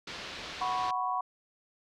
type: low-pass noise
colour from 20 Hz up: white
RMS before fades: -42 dBFS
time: 0.07-0.91 s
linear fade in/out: 5 ms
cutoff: 4500 Hz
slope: 24 dB/octave
type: chord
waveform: sine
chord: F# suspended fourth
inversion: none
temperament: equal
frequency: 740 / 987.8 / 1108.7 Hz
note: F#5 / B5 / C#6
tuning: 0 / 0 / 0 cents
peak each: -33 dBFS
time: 0.61-1.21 s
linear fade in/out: 5 ms
effects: none